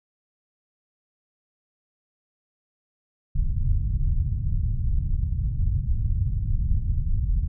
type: low-pass noise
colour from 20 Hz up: pink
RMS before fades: -23 dBFS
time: 3.35-7.48 s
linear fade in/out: 10 ms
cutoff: 120 Hz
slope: 24 dB/octave
effects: none